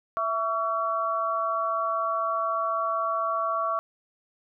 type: tone cluster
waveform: sine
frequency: 661 / 1133 / 1348 Hz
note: E5 / C#6 / E6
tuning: +5 / +37 / +38 cents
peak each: -30 / -26 / -32 dBFS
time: 0.17-3.79 s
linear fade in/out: 0 ms
effects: none